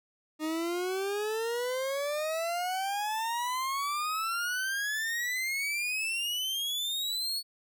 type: exponential sweep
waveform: 40% pulse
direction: up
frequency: 306.4 to 4435 Hz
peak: -29 dBFS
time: 0.39-7.43 s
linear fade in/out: 50 ms
effects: none